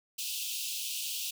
pink high-pass noise, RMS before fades -36 dBFS, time 0.18-1.31 s, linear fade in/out 10 ms, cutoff 2600 Hz, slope 96 dB/octave, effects none

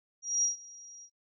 sine tone with ADSR envelope, 5710 Hz, F8, 37 cents sharp, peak -24 dBFS, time 0.22-1.1 s, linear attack 210 ms, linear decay 130 ms, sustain -23 dB, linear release 70 ms, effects noise-tail reverb RT60 0.1 s tail -20 dB re dry

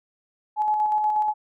sine tone with tremolo, 850 Hz, G#5, 40 cents sharp, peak -18 dBFS, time 0.56-1.34 s, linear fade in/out 50 ms, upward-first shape square, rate 8.3 Hz, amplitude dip 30%, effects none

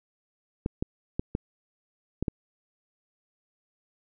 clicks, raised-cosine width 3 ms, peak -14 dBFS, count 6, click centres 0.661 / 0.825 / 1.195 / 1.351 / 2.226 / 2.282 s, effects none

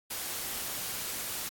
white noise, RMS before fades -36 dBFS, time 0.1-1.49 s, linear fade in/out 10 ms, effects AAC 64 kbps

